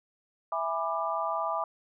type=chord; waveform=sine; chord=E dominant seventh; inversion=none; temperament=just; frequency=659.3 / 824.1 / 988.9 / 1186.7 Hz; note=E5 / G#5 / B5 / D6; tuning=0 / -14 / +2 / +18 cents; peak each=-33 / -35 / -34 / -32 dBFS; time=0.52-1.64 s; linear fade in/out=2 ms; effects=none